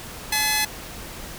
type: tone pair together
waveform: 10% pulse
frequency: 856 / 2030 Hz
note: A5 / B6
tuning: -48 / +47 cents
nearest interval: octave + minor third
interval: 1495 cents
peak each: -14 dBFS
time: 0.32-0.65 s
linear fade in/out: 5 ms
effects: pink hiss -37 dBFS RMS until 1.38 s